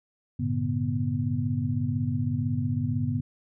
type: tone cluster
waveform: sine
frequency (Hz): 100.5 / 116.4 / 142.4 / 244.9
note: G2 / A#2 / C#3 / B3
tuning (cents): +44 / -2 / +47 / -14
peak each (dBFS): -30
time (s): 0.39-3.21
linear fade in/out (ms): 10
effects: none